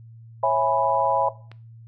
sine chord, C# minor seventh, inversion none, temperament equal with one note detuned, 545.5 / 659.3 / 830.6 / 987.8 Hz, C#5 / E5 / G#5 / B5, -28 / 0 / 0 / 0 cents, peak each -23 dBFS, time 0.43-1.29 s, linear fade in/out 5 ms
click, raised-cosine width 0.3 ms, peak -27 dBFS, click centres 1.516 s
effects noise-tail reverb RT60 0.4 s tail -17 dB re dry + added 114 Hz sine -42 dBFS peak until 1.87 s

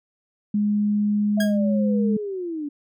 sine tone, 207.7 Hz, G#3, in tune, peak -18 dBFS, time 0.54-2.17 s, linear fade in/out 5 ms
sine linear sweep, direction down, 658 to 282 Hz, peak -26 dBFS, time 1.37-2.69 s, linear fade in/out 10 ms
sawtooth tone with exponential decay, 1633 Hz, G#6, 30 cents flat, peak -20 dBFS, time 1.4-1.58 s, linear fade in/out 5 ms, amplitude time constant 37 ms
effects none

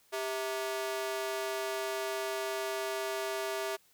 sawtooth ring-modulated tone, 523.3 Hz, C5, in tune, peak -26 dBFS, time 0.12-3.77 s, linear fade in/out 20 ms, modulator 127 Hz, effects white hiss -66 dBFS RMS until 3.93 s

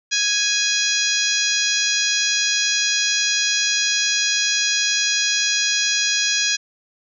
harmonic tone with a mistuned harmonic, 830.6 Hz, G#5, in tune, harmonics 2 / 3 / 4 / 5 / 6 / 7 / 8, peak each -25 / -25 / -25 / -25 / -25 / -25 / -25 dBFS, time 0.11-6.57 s, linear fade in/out 20 ms, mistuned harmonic 5, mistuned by -33 cents, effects none

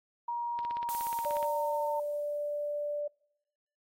sine tone with pitch glide, 948 to 906.8 Hz, A#5 to A#5, +29 to -48 cents, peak -31 dBFS, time 0.28-2 s, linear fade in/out 5 ms, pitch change -77 cents, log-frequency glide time 0.82-1.88 s
click train, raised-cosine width 0.3 ms, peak -28 dBFS, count 15, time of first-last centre 0.59-1.428 s, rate 16.7 Hz
violet noise with exponential decay, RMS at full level -37 dBFS, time 0.89-3.01 s, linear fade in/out 1 ms, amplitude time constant 460 ms
sine tone, 587.3 Hz, D5, in tune, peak -31 dBFS, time 1.25-3.08 s, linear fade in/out 10 ms
effects noise-tail reverb RT60 0.9 s tail -26 dB re dry + AAC 48 kbps

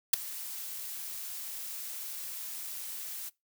blue noise with ADSR envelope, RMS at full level -18 dBFS, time 0.13-3.3 s, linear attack 8 ms, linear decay 5 ms, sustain -22 dB, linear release 20 ms, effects noise-tail reverb RT60 0.2 s tail -22 dB re dry

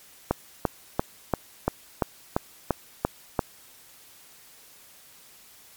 click train, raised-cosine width 1 ms, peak -7 dBFS, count 10, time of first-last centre 0.31-3.392 s, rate 2.92 Hz, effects white hiss -52 dBFS RMS until 5.76 s + MP3 96 kbps

